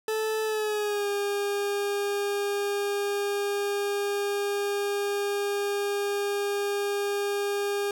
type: tone with pitch glide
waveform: 40% pulse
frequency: 436.7 to 405.1 Hz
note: A4 to G#4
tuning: -13 to -43 cents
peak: -25 dBFS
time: 0.08-7.91 s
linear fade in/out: 2 ms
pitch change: -130 cents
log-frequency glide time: 0.44-1.08 s
effects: none